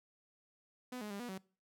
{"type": "tone with pitch steps", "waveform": "sawtooth", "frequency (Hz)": [250.6, 210, 200.4, 242.9, 189.6], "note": ["B3", "G#3", "G3", "B3", "F#3"], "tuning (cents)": [25, 19, 38, -29, 43], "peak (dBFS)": -38, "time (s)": [0.92, 1.38], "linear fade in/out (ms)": 5, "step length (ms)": 92, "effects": ["noise-tail reverb RT60 0.4 s tail -23 dB re dry"]}